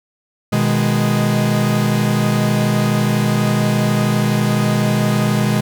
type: chord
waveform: 45% pulse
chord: G# minor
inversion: first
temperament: equal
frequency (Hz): 123.47 / 155.56 / 207.7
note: B2 / D#3 / G#3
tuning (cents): 0 / 0 / 0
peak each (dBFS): -18 / -20 / -17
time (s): 0.52-5.61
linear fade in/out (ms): 10
effects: none

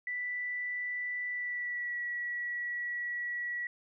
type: tone with pitch glide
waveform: sine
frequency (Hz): 1975.5 to 1933.7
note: B6 to B6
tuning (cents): 0 to -37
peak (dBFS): -33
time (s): 0.07-3.67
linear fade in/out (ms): 2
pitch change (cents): -37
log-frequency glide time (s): 1.29-1.99
effects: none

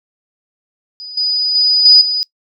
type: tone with level steps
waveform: sine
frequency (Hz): 4958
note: D#8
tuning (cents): -7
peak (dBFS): -27 / -13 / -9 / -3 / -14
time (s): 1-2.23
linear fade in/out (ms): 0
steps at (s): 1.17 / 1.55 / 1.85 / 2.01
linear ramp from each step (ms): 5
effects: noise-tail reverb RT60 0.1 s tail -21 dB re dry

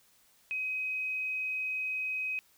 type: tone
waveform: sine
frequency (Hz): 2526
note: D#7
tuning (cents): +26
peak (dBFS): -31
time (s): 0.51-2.39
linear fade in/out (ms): 0
effects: white hiss -65 dBFS RMS until 2.57 s

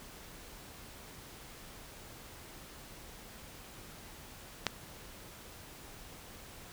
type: click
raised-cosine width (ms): 0.2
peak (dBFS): -11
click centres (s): 4.667
effects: pink hiss -51 dBFS RMS until 6.72 s

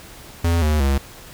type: tone with pitch steps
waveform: square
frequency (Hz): 84.5 / 76.16 / 68.64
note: E2 / D#2 / C#2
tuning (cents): +43 / -36 / -16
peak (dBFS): -16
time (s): 0.44-0.98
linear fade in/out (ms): 5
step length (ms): 180
effects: pink hiss -41 dBFS RMS until 1.33 s

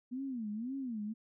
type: tone with vibrato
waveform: sine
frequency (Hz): 238.5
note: A#3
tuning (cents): +40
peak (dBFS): -36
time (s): 0.11-1.14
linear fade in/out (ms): 20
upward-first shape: sine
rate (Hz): 1.9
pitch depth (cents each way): 240
effects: none

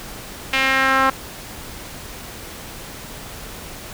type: tone with band-pass filter sweep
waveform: sawtooth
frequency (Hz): 266.4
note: C4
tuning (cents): +31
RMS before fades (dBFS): -17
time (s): 0.53-1.1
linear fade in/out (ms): 5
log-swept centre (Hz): 2500 to 1200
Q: 2.3
effects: pink hiss -35 dBFS RMS until 3.93 s

